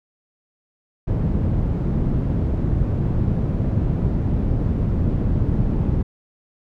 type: low-pass noise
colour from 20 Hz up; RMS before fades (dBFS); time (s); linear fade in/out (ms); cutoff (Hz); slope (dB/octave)
white; -20; 1.07-6.03; 10; 150; 12
effects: none